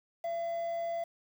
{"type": "tone with quantisation", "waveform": "triangle", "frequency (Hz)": 676, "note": "E5", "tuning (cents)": 43, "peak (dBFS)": -30, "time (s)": [0.24, 1.04], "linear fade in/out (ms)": 5, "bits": 9, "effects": []}